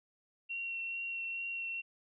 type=tone with vibrato; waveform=sine; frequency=2732 Hz; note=F7; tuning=39 cents flat; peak=-36 dBFS; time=0.49-1.82 s; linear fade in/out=20 ms; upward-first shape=triangle; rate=2.3 Hz; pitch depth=14 cents each way; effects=none